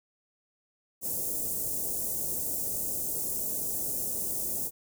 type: band-stop noise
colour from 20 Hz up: white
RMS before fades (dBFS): -32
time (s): 1.01-4.71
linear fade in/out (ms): 50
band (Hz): 600 to 7300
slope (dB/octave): 24
effects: none